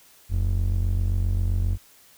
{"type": "ring-modulated tone", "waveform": "triangle", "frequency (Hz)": 65.41, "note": "C2", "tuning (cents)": 0, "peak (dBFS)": -15, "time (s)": [0.29, 1.78], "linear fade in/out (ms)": 50, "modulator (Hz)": 23.8, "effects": ["white hiss -54 dBFS RMS until 2.17 s"]}